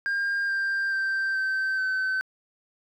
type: tone with pitch steps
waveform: sine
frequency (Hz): 1606 / 1586.6 / 1567.5 / 1548.6 / 1529.9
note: G6 / G6 / G6 / G6 / G6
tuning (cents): +41 / +20 / -1 / -22 / -43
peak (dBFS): -21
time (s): 0.06-2.21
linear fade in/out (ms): 0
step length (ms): 430
effects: tanh soft clip ceiling -23 dBFS + 10-bit